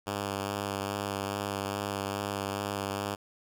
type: tone with vibrato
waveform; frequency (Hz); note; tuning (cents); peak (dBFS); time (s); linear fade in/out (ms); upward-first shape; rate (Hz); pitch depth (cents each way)
5% pulse; 100; G2; +35; -20; 0.06-3.16; 20; sine; 2.4; 20
effects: none